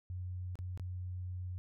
sine tone with dropouts, 90.8 Hz, F#2, 32 cents flat, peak -38 dBFS, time 0.1-1.58 s, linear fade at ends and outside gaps 0 ms, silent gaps 0.555-0.589 / 0.775-0.797 s, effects none

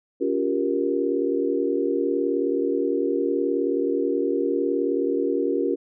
sine chord, G half-diminished seventh, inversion second, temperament just, 282.2 / 352.8 / 392 / 470.4 Hz, Db4 / F4 / G4 / Bb4, +31 / +18 / 0 / +16 cents, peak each -26 dBFS, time 0.2-5.76 s, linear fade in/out 20 ms, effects none

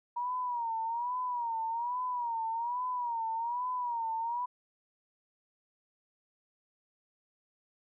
sine tone with vibrato, 950 Hz, A#5, 33 cents sharp, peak -31 dBFS, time 0.16-4.46 s, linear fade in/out 10 ms, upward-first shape sine, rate 1.2 Hz, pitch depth 100 cents each way, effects none

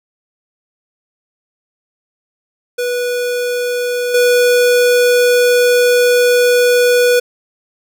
square tone with level steps, 489.6 Hz, B4, 15 cents flat, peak -16 / -9 dBFS, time 2.78-7.2 s, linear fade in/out 10 ms, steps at 4.14 s, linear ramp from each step 5 ms, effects none

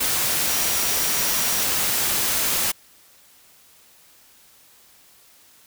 sine tone in noise, 5730 Hz, F8, 44 cents sharp, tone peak -31 dBFS, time 0.47-1.64 s, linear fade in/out 10 ms, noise white, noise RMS -22 dBFS, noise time 0-2.72 s, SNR -12 dB, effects white hiss -53 dBFS RMS until 5.66 s

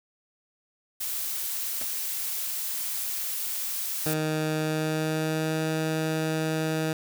blue noise, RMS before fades -31 dBFS, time 1-4.14 s, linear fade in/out 10 ms
pink noise with exponential decay, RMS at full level -33 dBFS, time 1.81-1.88 s, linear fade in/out 1 ms, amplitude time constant 15 ms
15% pulse tone with pitch glide, 155.56 to 158.19 Hz, D#3 to D#3, 0 to +29 cents, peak -19 dBFS, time 4.06-6.93 s, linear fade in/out 2 ms, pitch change +29 cents, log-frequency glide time 4.59-5.61 s
effects none

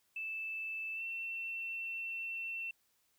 triangle tone with pitch glide, 2637 to 2696 Hz, E7 to E7, 0 to +38 cents, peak -34 dBFS, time 0.16-2.71 s, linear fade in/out 5 ms, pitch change +38 cents, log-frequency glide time 0.94-1.03 s, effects tanh soft clip ceiling -36 dBFS + white hiss -75 dBFS RMS until 3.18 s

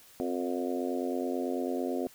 harmonic tone with a mistuned harmonic, 89.1 Hz, F2, 35 cents sharp, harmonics 3 / 4 / 5 / 6 / 7 / 8, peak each -33 / -35 / -37 / -39 / -40 / -41 dBFS, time 0.2-2.07 s, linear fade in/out 0 ms, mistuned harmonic 3, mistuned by -40 cents, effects white hiss -56 dBFS RMS until 2.14 s

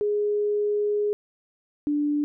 sine tone pair in turn, 415.3 / 293.7 Hz, G#4 / D4, 0 / 0 cents, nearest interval tritone, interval 600 cents, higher first, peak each -21 dBFS, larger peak neither, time 0.01-1.13 / 1.87-2.24 s, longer first, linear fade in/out 0 ms, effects none

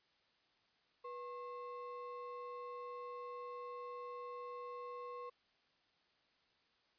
triangle ring-modulated tone, 784 Hz, G5, in tune, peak -40 dBFS, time 1.04-5.3 s, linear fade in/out 10 ms, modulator 295 Hz, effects white hiss -75 dBFS RMS until 6.98 s + resampled to 11025 Hz

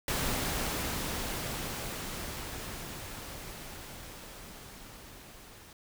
pink noise with level ramp, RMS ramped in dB -31 to -52 dBFS, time 0.08-5.73 s, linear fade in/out 2 ms, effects none

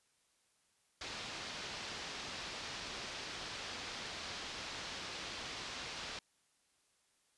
white low-pass noise, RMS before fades -45 dBFS, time 1.01-6.19 s, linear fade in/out 2 ms, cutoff 5200 Hz, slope 24 dB/octave, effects white hiss -75 dBFS RMS until 7.37 s + resampled to 24000 Hz

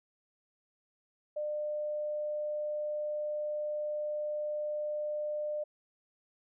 sine tone, 600 Hz, D5, 37 cents sharp, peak -32 dBFS, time 1.36-5.64 s, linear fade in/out 10 ms, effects none

